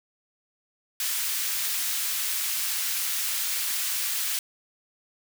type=high-pass noise; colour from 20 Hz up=white; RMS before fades=-28 dBFS; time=1-4.39 s; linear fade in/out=2 ms; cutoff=1600 Hz; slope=12 dB/octave; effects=none